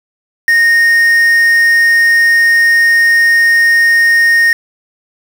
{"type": "tone with quantisation", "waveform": "triangle", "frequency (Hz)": 1851, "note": "A#6", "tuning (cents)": -13, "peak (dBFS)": -4, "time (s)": [0.48, 4.53], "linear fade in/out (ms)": 2, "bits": 4, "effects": []}